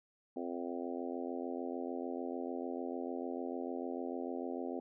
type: harmonic tone with a mistuned harmonic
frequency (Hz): 86.7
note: F2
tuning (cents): -12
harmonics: 3 / 4 / 5 / 6 / 7 / 8 / 9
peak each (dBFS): -41 / -43 / -45 / -47 / -48 / -49 / -50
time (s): 0.36-4.8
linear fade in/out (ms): 5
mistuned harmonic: 9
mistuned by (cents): -15
effects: none